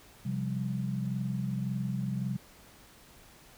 sine chord, C suspended fourth, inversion none, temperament just, 130.81 / 174.42 / 196.22 Hz, C3 / F3 / G3, 0 / -2 / +2 cents, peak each -33 / -37 / -34 dBFS, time 0.25-2.37 s, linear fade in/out 10 ms, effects pink hiss -56 dBFS RMS until 3.57 s

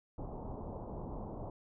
pink low-pass noise, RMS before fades -43 dBFS, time 0.18-1.5 s, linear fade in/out 2 ms, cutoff 990 Hz, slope 48 dB/octave, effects none

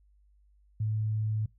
sine tone, 108.2 Hz, A2, 29 cents flat, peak -27 dBFS, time 0.8-1.46 s, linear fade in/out 5 ms, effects noise-tail reverb RT60 0.2 s tail -21 dB re dry + added 50 Hz sine -60 dBFS peak until 1.58 s

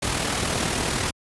pink noise with amplitude modulation, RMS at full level -22 dBFS, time 0.02-1.11 s, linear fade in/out 10 ms, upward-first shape sine, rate 39.6 Hz, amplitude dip 45%, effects high-pass 60 Hz 12 dB/octave + resampled to 24000 Hz

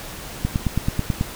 click train, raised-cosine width 5 ms, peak -7 dBFS, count 8, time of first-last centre 0.45-1.211 s, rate 9.2 Hz, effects pink hiss -35 dBFS RMS until 1.35 s

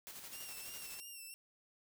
white noise with tremolo, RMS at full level -49 dBFS, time 0.07-1 s, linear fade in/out 0 ms, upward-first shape square, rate 12 Hz, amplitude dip 40%
5% pulse tone with vibrato, 2736 Hz, F7, 36 cents flat, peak -40 dBFS, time 0.33-1.34 s, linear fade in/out 0 ms, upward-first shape sine, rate 3 Hz, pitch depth 54 cents each way
effects none

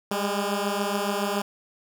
10% pulse beating tone pair, 200.1 / 207.2 Hz, G3 / G#3, +36 / -4 cents, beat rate 7.1 Hz, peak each -18 / -21 dBFS, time 0.11-1.42 s, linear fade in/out 5 ms, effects none

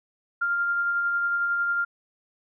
sine tone with tremolo, 1396.9 Hz, F6, in tune, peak -21 dBFS, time 0.41-1.85 s, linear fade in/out 10 ms, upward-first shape sine, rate 11 Hz, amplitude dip 25%, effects none

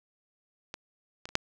clicks, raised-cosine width 0.2 ms, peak -20 / -21 / -30 / -6 dBFS, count 4, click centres 0.741 / 1.255 / 1.29 / 1.354 s, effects none

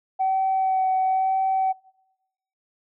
sine tone with vibrato, 760 Hz, F#5, 46 cents sharp, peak -18 dBFS, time 0.19-1.73 s, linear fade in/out 20 ms, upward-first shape sine, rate 1 Hz, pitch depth 13 cents each way, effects noise-tail reverb RT60 0.9 s tail -24 dB re dry + tanh soft clip ceiling -15 dBFS

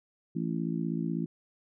harmonic tone, 56.1 Hz, A1, 34 cents sharp, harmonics 3 / 4 / 5 / 6, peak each -32 / -34 / -36 / -38 dBFS, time 0.35-1.26 s, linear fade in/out 10 ms, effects none

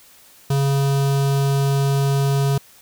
square tone with notch filter, 138.59 Hz, C#3, in tune, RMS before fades -18 dBFS, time 0.5-2.58 s, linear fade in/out 5 ms, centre 2000 Hz, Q 1.6, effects white hiss -49 dBFS RMS until 2.81 s

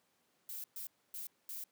violet noise bursts at uneven times, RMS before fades -44 dBFS, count 4, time 0.49-0.64 / 0.76-0.87 / 1.14-1.27 / 1.49-1.64 s, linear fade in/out 2 ms, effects pink hiss -75 dBFS RMS until 1.71 s + high-pass 200 Hz 12 dB/octave

